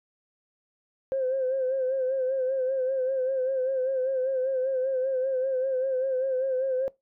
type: tone with vibrato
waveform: sine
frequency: 523 Hz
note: C5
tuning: 1 cent flat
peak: -23 dBFS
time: 1.12-6.88 s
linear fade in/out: 0 ms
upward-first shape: sine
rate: 5.1 Hz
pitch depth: 53 cents each way
effects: noise-tail reverb RT60 0.2 s tail -22 dB re dry + tanh soft clip ceiling -19 dBFS